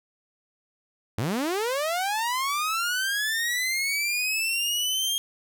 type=linear sweep; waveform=sawtooth; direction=up; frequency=92.5 to 3238 Hz; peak=-21 dBFS; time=1.18-5.18 s; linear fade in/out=0 ms; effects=none